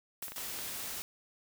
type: noise with exponential decay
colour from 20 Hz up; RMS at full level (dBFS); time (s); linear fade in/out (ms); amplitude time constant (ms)
blue; -38; 0.22-0.6; 5; 82
type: clicks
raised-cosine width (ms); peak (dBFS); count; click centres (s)
0.3; -27; 5; 0.226 / 0.282 / 0.32 / 0.381 / 0.589
type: noise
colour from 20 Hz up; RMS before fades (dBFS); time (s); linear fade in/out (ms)
white; -40; 0.36-1.02; 0
effects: none